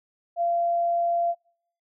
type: tone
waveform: sine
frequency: 687 Hz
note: F5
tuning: 29 cents flat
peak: -21 dBFS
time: 0.36-1.35 s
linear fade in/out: 50 ms
effects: noise-tail reverb RT60 0.7 s tail -26 dB re dry